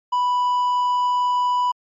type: tone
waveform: triangle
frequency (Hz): 987.8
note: B5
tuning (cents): 0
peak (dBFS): -15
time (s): 0.12-1.72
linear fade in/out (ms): 10
effects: MP3 32 kbps